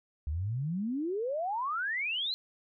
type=exponential sweep; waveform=sine; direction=up; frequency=69.8 to 4186 Hz; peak=-30 dBFS; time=0.27-2.34 s; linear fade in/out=0 ms; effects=none